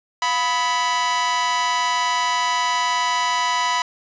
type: tone with amplitude modulation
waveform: sawtooth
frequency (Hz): 987.8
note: B5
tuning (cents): 0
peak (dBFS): -11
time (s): 0.22-3.82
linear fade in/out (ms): 2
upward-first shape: sine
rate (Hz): 281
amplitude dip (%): 75
effects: resampled to 16000 Hz + 7-bit